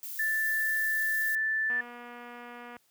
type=noise; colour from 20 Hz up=violet; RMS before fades=-39 dBFS; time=0.03-1.35 s; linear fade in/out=0 ms
type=tone; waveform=sine; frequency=1760 Hz; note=A6; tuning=in tune; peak=-26 dBFS; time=0.19-1.81 s; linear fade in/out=5 ms
type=click train; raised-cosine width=0.5 ms; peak=-31 dBFS; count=258; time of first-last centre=1.7-2.766 s; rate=241 Hz
effects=white hiss -69 dBFS RMS until 2.9 s + high-pass 60 Hz 12 dB/octave